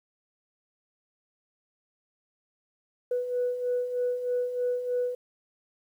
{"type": "beating tone pair", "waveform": "sine", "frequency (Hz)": [490.9, 494.1], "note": ["B4", "B4"], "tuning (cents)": [-10, 1], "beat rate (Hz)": 3.2, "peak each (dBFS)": [-33, -26], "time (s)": [3.11, 5.15], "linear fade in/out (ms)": 5, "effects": ["tanh soft clip ceiling -20 dBFS", "10-bit"]}